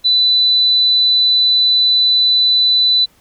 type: tone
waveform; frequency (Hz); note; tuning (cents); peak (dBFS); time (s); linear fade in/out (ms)
sine; 3990; B7; +17; -9; 0.04-3.06; 20
effects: pink hiss -53 dBFS RMS until 3.2 s